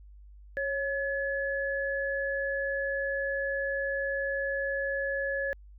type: tone pair together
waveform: sine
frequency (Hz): 549.6 / 1706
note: C#5 / G#6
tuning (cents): -15 / +46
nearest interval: octave + minor sixth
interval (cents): 1961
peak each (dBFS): -31 / -31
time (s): 0.57-5.53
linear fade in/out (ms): 0
effects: added 50 Hz sine -48 dBFS peak until 5.78 s